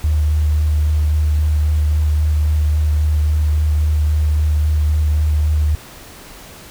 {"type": "tone with vibrato", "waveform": "sine", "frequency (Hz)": 76, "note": "D#2", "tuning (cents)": -40, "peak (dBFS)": -12, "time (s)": [0.04, 5.75], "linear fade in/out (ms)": 0, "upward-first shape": "sine", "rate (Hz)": 3.7, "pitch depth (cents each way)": 15, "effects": ["pink hiss -38 dBFS RMS until 6.7 s"]}